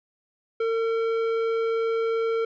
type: tone with tanh clipping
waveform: triangle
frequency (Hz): 453.8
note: A#4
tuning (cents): -47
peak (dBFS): -24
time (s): 0.6-2.45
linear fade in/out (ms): 5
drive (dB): 16
effects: none